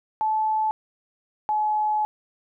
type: tone pair in turn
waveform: sine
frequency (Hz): 868 / 851.6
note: A5 / G#5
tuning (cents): -24 / +43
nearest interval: unison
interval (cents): 33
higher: first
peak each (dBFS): -20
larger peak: neither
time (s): 0.21-0.71 / 1.49-2.05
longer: second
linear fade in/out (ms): 0
effects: none